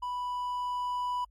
triangle tone with level ramp, 987.8 Hz, B5, in tune, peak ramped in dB -30 to -27 dBFS, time 0.02-1.25 s, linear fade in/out 10 ms, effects added 50 Hz sine -58 dBFS peak until 1.3 s + AAC 64 kbps

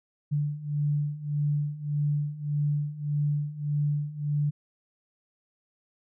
sine beating tone pair, 145.8 / 147.5 Hz, D3 / D3, -12 / +8 cents, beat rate 1.7 Hz, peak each -30 / -27 dBFS, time 0.31-4.51 s, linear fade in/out 20 ms, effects none

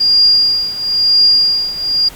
sine tone with tremolo, 4817 Hz, D8, 43 cents sharp, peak -5 dBFS, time 0-2.09 s, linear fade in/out 10 ms, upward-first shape triangle, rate 1 Hz, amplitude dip 85%, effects pink hiss -36 dBFS RMS until 2.15 s

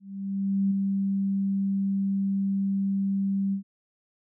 sine tone with ADSR envelope, 196 Hz, G3, in tune, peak -20 dBFS, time 0-3.63 s, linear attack 710 ms, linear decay 7 ms, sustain -3 dB, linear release 100 ms, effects none

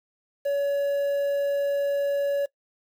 triangle tone with quantisation, 565 Hz, C#5, 33 cents sharp, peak -20 dBFS, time 0.45-2.46 s, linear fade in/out 10 ms, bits 8, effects noise-tail reverb RT60 0.1 s tail -21 dB re dry

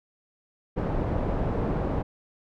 pink low-pass noise, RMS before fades -27 dBFS, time 0.76-2.03 s, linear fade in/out 20 ms, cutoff 730 Hz, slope 12 dB/octave, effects none

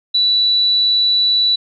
sine tone, 3951 Hz, B7, in tune, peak -11 dBFS, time 0.14-1.56 s, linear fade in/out 10 ms, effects none

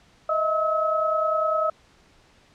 sine tone cluster, 625 / 655 / 1287 Hz, D#5 / E5 / E6, +8 / -11 / -42 cents, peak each -24 / -29 / -23 dBFS, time 0.29-1.7 s, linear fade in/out 5 ms, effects pink hiss -57 dBFS RMS until 2.54 s + low-pass 6000 Hz 12 dB/octave

